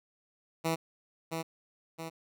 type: tone with echo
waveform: 10% pulse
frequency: 163.1 Hz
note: E3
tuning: 18 cents flat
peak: -20 dBFS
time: 0.64-0.76 s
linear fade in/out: 20 ms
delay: 670 ms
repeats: 2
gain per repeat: -5 dB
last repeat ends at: 2.1 s
effects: none